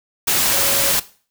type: tone in noise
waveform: sine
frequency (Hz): 554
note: C#5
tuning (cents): -1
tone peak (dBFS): -27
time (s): 0.53-0.92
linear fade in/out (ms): 10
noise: white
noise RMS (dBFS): -17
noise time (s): 0.27-1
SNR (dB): -13
effects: noise-tail reverb RT60 0.4 s tail -17 dB re dry